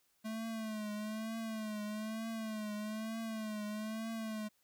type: tone with vibrato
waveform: square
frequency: 217.5 Hz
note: A3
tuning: 20 cents flat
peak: -39 dBFS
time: 0.24-4.49 s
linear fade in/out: 20 ms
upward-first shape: triangle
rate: 1.1 Hz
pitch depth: 73 cents each way
effects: white hiss -75 dBFS RMS until 4.63 s